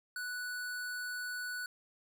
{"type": "tone", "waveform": "square", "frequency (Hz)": 1480, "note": "F#6", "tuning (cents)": 0, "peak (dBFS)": -38, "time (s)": [0.16, 1.66], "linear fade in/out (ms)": 2, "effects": []}